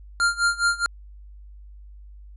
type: tone with tremolo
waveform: square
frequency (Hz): 1396.9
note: F6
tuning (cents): 0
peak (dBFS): -17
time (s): 0.2-0.86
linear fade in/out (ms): 0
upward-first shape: sine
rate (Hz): 4.8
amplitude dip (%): 90
effects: added 50 Hz sine -41 dBFS peak until 2.36 s + resampled to 24000 Hz